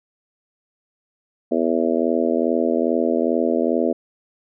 harmonic tone, 82.41 Hz, E2, in tune, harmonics 3 / 4 / 5 / 6 / 7 / 8, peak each -22 / -23 / -24 / -25 / -25 / -26 dBFS, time 1.51-3.93 s, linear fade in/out 10 ms, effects none

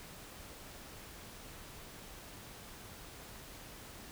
silence, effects pink hiss -51 dBFS RMS until 4.11 s

